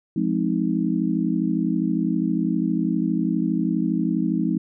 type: chord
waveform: sine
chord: F minor seventh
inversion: none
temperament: just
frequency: 174.61 / 209.5 / 261.9 / 314.3 Hz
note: F3 / Ab3 / C4 / Eb4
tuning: 0 / +15 / +2 / +18 cents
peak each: -25 dBFS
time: 0.16-4.58 s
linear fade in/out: 5 ms
effects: none